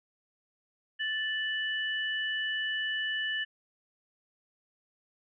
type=tone pair together; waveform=sine; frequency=1755.9 / 2960 Hz; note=A6 / F#7; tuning=-4 / 0 cents; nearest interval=major sixth; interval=904 cents; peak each=-31 / -34 dBFS; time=0.99-3.45 s; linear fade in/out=20 ms; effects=none